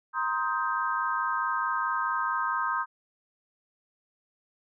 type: chord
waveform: sine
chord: C minor seventh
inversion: third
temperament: just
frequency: 941.9 / 1046.5 / 1255.8 / 1569.8 Hz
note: Bb5 / C6 / Eb6 / G6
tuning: +18 / 0 / +16 / +2 cents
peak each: -33 / -31 / -30 / -32 dBFS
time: 0.13-2.86 s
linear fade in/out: 50 ms
effects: none